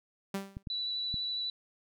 sawtooth tone with exponential decay, 196 Hz, G3, in tune, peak -27 dBFS, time 0.34-0.63 s, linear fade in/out 5 ms, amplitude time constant 62 ms
clicks, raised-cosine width 5 ms, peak -27 dBFS, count 3, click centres 0.569 / 0.672 / 1.142 s
sine tone with vibrato, 3951 Hz, B7, in tune, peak -32 dBFS, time 0.7-1.5 s, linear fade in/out 2 ms, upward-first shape sine, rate 12 Hz, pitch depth 11 cents each way
effects none

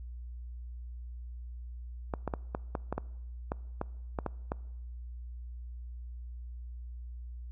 clicks, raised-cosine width 1 ms, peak -18 dBFS, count 12, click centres 2.138 / 2.277 / 2.338 / 2.549 / 2.752 / 2.926 / 2.98 / 3.519 / 3.814 / 4.188 / 4.263 / 4.519 s, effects noise-tail reverb RT60 1.0 s tail -23 dB re dry + added 60 Hz sine -40 dBFS peak until 7.51 s

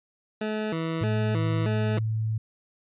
20% pulse tone with vibrato, 187.2 Hz, F#3, 20 cents sharp, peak -22 dBFS, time 0.41-1.99 s, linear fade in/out 5 ms, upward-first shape square, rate 1.6 Hz, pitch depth 240 cents each way
sine tone with pitch glide, 111.6 to 110.19 Hz, A2 to A2, +25 to +3 cents, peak -24 dBFS, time 1.01-2.38 s, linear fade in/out 5 ms, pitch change -22 cents, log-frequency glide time 1.51-1.97 s
effects resampled to 8000 Hz

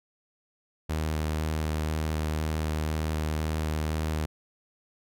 sawtooth tone with vibrato, 77.78 Hz, D#2, in tune, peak -23 dBFS, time 0.89-4.26 s, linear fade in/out 10 ms, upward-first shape square, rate 2 Hz, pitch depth 9 cents each way, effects none

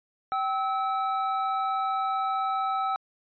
triangle tone pair together, 772.9 / 1300 Hz, G5 / E6, -25 / -24 cents, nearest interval major sixth, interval 901 cents, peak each -26 dBFS, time 0.32-2.96 s, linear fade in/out 0 ms, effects resampled to 11025 Hz

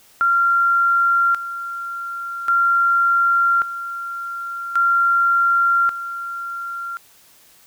sine tone with tremolo, 1380 Hz, F6, 21 cents flat, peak -13 dBFS, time 0.21-6.97 s, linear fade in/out 0 ms, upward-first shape square, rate 0.44 Hz, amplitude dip 75%, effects white hiss -51 dBFS RMS until 7.66 s

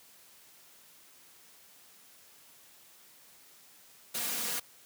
white noise with comb filter, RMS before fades -34 dBFS, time 4.14-4.6 s, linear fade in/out 10 ms, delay 4.2 ms, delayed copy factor +0.7, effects white hiss -58 dBFS RMS until 4.85 s + high-pass 100 Hz 12 dB/octave

